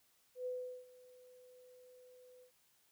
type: tone with ADSR envelope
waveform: sine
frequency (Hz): 502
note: B4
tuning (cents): +28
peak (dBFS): -37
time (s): 0.35-2.52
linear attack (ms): 110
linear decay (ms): 390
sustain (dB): -21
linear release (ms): 97
effects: white hiss -73 dBFS RMS until 2.91 s